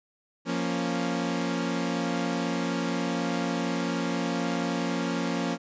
sawtooth chord, Bb minor, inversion second, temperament equal, 174.61 / 233.1 / 277.2 Hz, F3 / Bb3 / Db4, 0 / 0 / 0 cents, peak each -27 dBFS, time 0.45-5.58 s, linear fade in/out 50 ms, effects resampled to 16000 Hz

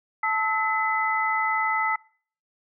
sine tone cluster, 878 / 1298 / 2017 Hz, A5 / E6 / B6, -4 / -27 / +36 cents, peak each -26 dBFS, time 0.23-1.96 s, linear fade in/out 5 ms, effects noise-tail reverb RT60 0.5 s tail -24 dB re dry

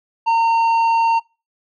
sine tone with tanh clipping, 915 Hz, A#5, 32 cents flat, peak -14 dBFS, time 0.26-1.2 s, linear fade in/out 20 ms, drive 7 dB, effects noise-tail reverb RT60 0.3 s tail -25 dB re dry

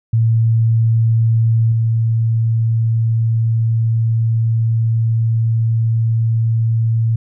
sine tone with level steps, 113.5 Hz, A#2, 46 cents flat, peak -10 / -12 dBFS, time 0.13-7.16 s, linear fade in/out 5 ms, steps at 1.72 s, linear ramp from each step 2 ms, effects none

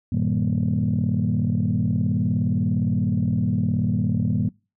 sine tone cluster, 100.2 / 119.8 / 158.8 / 195.8 / 235 Hz, G2 / A#2 / D#3 / G3 / A#3, +38 / +48 / +36 / -2 / +14 cents, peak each -25 dBFS, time 0.12-4.49 s, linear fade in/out 5 ms, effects noise-tail reverb RT60 0.3 s tail -24 dB re dry + tanh soft clip ceiling -12 dBFS

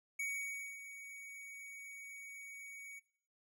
square tone with ADSR envelope, 2246 Hz, C#7, 22 cents sharp, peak -37 dBFS, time 0.19-3 s, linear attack 7 ms, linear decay 580 ms, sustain -12 dB, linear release 19 ms, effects noise-tail reverb RT60 0.6 s tail -19 dB re dry

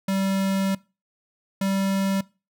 square tone pair in turn, 193.7 / 194.44 Hz, G3 / G3, -20 / -14 cents, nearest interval unison, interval 6 cents, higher second, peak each -22 dBFS, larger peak neither, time 0.08-0.75 / 1.61-2.21 s, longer first, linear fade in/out 5 ms, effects noise-tail reverb RT60 0.3 s tail -22 dB re dry

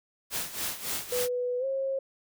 white noise with tremolo, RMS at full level -31 dBFS, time 0.3-1.29 s, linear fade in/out 50 ms, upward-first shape sine, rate 3.6 Hz, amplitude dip 75%
sine tone with pitch glide, 493.9 to 538.6 Hz, B4 to C#5, 0 to -50 cents, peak -27 dBFS, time 1.12-1.99 s, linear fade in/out 5 ms, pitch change +150 cents, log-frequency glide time 1.59-1.65 s
effects none

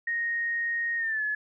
sine tone with pitch glide, 1864.7 to 1709.9 Hz, A#6 to A6, 0 to -50 cents, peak -26 dBFS, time 0.07-1.35 s, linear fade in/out 5 ms, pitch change -150 cents, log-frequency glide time 0.97-1.23 s, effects none

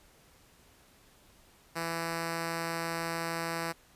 5% pulse tone, 166.3 Hz, E3, 16 cents sharp, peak -21 dBFS, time 1.75-3.73 s, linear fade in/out 20 ms, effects pink hiss -61 dBFS RMS until 3.95 s + resampled to 32000 Hz

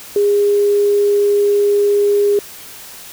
sine tone, 408.4 Hz, G#4, 29 cents flat, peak -10 dBFS, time 0.16-2.39 s, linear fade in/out 2 ms, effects white hiss -35 dBFS RMS until 3.12 s

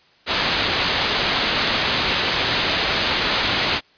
white low-pass noise, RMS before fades -21 dBFS, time 0.26-3.81 s, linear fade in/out 50 ms, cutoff 4600 Hz, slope 48 dB/octave, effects white hiss -55 dBFS RMS until 3.97 s + resampled to 11025 Hz

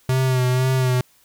square tone with vibrato, 128.5 Hz, C3, 31 cents flat, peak -17 dBFS, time 0.09-1.01 s, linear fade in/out 2 ms, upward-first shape sine, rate 2 Hz, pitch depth 35 cents each way, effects white hiss -57 dBFS RMS until 1.24 s

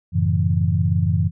sine chord, F# minor seventh, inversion none, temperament equal, 92.5 / 110 / 138.59 / 164.81 Hz, F#2 / A2 / C#3 / E3, 0 / 0 / 0 / 0 cents, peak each -19 / -23 / -24 / -21 dBFS, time 0.12-1.31 s, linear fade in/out 50 ms, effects none

